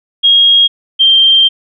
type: tone pair in turn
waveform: sine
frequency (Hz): 3268 / 3162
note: G#7 / G7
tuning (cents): -29 / +14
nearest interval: minor second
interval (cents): 57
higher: first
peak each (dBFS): -4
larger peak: neither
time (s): 0.23-0.68 / 0.99-1.49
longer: second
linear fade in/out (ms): 20
effects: none